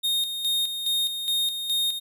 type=tone with tremolo; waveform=45% pulse; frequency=3700 Hz; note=A#7; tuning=14 cents flat; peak=-22 dBFS; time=0.03-2 s; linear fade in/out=20 ms; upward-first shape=square; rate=2.4 Hz; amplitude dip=55%; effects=none